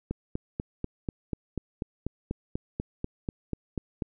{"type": "click train", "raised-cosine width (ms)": 3, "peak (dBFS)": -17, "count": 17, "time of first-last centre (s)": [0.11, 4.022], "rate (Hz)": 4.09, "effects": []}